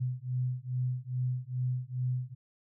sine beating tone pair, 125.1 / 127.5 Hz, B2 / C3, +23 / -44 cents, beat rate 2.4 Hz, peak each -33 / -33 dBFS, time 0-2.35 s, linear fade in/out 20 ms, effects none

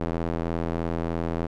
square tone with band-pass filter, 41.61 Hz, E1, 17 cents sharp, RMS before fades -28 dBFS, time 0-1.47 s, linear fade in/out 10 ms, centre 430 Hz, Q 0.62, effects none

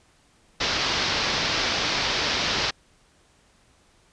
white low-pass noise, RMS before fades -25 dBFS, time 0.6-2.71 s, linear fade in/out 10 ms, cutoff 5400 Hz, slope 48 dB/octave, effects pink hiss -60 dBFS RMS until 4.12 s + resampled to 22050 Hz

